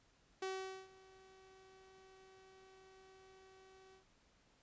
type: tone with ADSR envelope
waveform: sawtooth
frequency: 380 Hz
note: F#4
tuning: 46 cents sharp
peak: -35 dBFS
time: 0.42-4.05 s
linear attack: 5 ms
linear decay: 450 ms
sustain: -22 dB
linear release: 110 ms
effects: pink hiss -72 dBFS RMS until 4.62 s + resampled to 16000 Hz